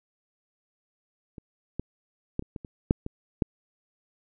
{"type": "clicks", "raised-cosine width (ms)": 3, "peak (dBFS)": [-28, -17, -14, -28, -23, -26, -6, -20, -9], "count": 9, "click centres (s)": [1.382, 1.796, 2.394, 2.424, 2.562, 2.648, 2.909, 3.064, 3.422], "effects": []}